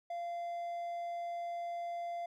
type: tone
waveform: triangle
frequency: 690 Hz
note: F5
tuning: 21 cents flat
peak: -35 dBFS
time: 0.1-2.26 s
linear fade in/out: 5 ms
effects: none

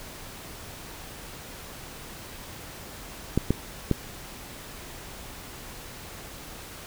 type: clicks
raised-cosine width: 3 ms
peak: -8 dBFS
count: 3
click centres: 3.376 / 3.506 / 3.913 s
effects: pink hiss -42 dBFS RMS until 6.86 s

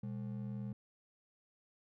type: ring-modulated tone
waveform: triangle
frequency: 162.5 Hz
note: E3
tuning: 24 cents flat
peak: -34 dBFS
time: 0.03-0.73 s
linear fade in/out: 5 ms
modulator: 40.4 Hz
effects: none

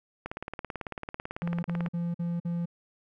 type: click train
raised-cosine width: 0.5 ms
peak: -20 dBFS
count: 30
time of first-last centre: 0.26-1.862 s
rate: 18.1 Hz
type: tone bursts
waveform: triangle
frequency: 171.5 Hz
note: F3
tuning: 31 cents flat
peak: -26 dBFS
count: 5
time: 1.42-2.658 s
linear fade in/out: 10 ms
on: 210 ms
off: 47 ms
effects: none

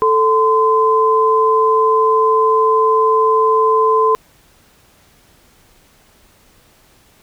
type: tone pair together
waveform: sine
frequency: 440 / 1026.7 Hz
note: A4 / C6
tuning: 0 / -33 cents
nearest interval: octave + minor third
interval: 1467 cents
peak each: -13 / -12 dBFS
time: 0.02-4.15 s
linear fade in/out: 0 ms
effects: pink hiss -51 dBFS RMS until 7.22 s

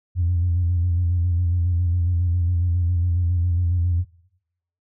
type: tone with vibrato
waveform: sine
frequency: 87.31 Hz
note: F2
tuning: in tune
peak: -16 dBFS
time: 0.15-4.05 s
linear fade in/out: 50 ms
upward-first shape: square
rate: 7.3 Hz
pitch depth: 41 cents each way
effects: noise-tail reverb RT60 0.8 s tail -21 dB re dry + tanh soft clip ceiling -13 dBFS

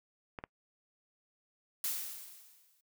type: clicks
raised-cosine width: 0.5 ms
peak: -26 dBFS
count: 2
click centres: 0.388 / 0.439 s
type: noise with exponential decay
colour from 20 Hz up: blue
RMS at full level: -33 dBFS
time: 1.84-2.81 s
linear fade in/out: 2 ms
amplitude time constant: 210 ms
effects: noise-tail reverb RT60 0.1 s tail -25 dB re dry

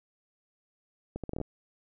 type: accelerating click train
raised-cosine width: 2 ms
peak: -22 dBFS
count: 8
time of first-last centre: 1.16-1.414 s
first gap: 77 ms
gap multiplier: 0.73
effects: none

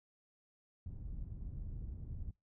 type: low-pass noise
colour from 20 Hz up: pink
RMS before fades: -44 dBFS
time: 0.86-2.31 s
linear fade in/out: 2 ms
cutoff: 110 Hz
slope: 12 dB/octave
effects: noise-tail reverb RT60 0.2 s tail -26 dB re dry

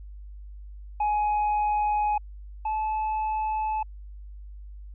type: tone pair in turn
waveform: triangle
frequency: 839 / 865.1 Hz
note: G#5 / A5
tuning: +17 / -30 cents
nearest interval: minor second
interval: 53 cents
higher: second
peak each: -20 / -23 dBFS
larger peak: first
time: 1-2.18 / 2.65-3.83 s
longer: neither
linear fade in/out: 5 ms
effects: added 50 Hz sine -39 dBFS peak until 4.94 s + resampled to 8000 Hz

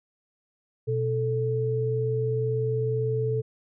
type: tone pair together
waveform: sine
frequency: 123.12 / 439 Hz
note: B2 / A4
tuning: -5 / -4 cents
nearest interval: octave + minor seventh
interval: 2201 cents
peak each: -26 dBFS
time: 0.87-3.42 s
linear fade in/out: 20 ms
effects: none

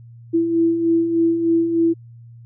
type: beating tone pair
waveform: sine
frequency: 329.6 / 332.9 Hz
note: E4 / E4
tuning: 0 / +17 cents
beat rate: 3.3 Hz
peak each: -24 / -15 dBFS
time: 0.33-1.94 s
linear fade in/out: 20 ms
effects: added 117 Hz sine -39 dBFS peak until 2.45 s

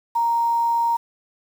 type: tone with quantisation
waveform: sine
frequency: 932.3 Hz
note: A#5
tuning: in tune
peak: -17 dBFS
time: 0.15-0.97 s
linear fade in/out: 10 ms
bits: 7
effects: none

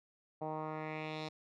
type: tone with low-pass filter sweep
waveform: 10% pulse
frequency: 155.56 Hz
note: D#3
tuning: in tune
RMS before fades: -41 dBFS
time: 0.41-1.29 s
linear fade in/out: 10 ms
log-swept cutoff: 750 to 4600 Hz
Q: 2.4
effects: none

